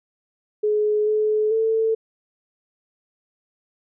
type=tone with pitch steps; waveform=sine; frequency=422.6 / 428.3 / 445.3 Hz; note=G#4 / A4 / A4; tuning=+30 / -47 / +21 cents; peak=-17 dBFS; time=0.63-1.95 s; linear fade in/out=10 ms; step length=440 ms; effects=none